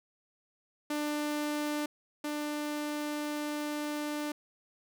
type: tone pair in turn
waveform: sawtooth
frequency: 297.2 / 297.2 Hz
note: D4 / D4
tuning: +21 / +21 cents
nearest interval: unison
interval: 0 cents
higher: neither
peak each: -27 / -29 dBFS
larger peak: first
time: 0.9-1.86 / 2.24-4.32 s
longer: second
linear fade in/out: 5 ms
effects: none